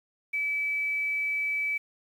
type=tone with quantisation; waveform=sine; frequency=2300 Hz; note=D7; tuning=37 cents flat; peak=-26 dBFS; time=0.33-1.78 s; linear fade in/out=10 ms; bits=9; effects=none